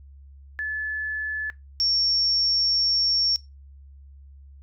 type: tone pair in turn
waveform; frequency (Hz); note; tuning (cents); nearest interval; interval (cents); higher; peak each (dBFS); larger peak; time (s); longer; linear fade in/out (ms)
sine; 1728 / 5486; A6 / F8; -32 / -32; octave + minor sixth; 2000; second; -25 / -20; second; 0.59-1.5 / 1.8-3.36; second; 0
effects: noise-tail reverb RT60 0.2 s tail -19 dB re dry + added 69 Hz sine -44 dBFS peak until 4.62 s